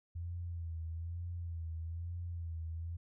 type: tone with vibrato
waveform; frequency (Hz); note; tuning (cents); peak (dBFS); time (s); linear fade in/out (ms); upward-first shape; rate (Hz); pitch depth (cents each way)
sine; 84.1; E2; +35; -38; 0.15-2.97; 10; sine; 1.1; 58
effects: none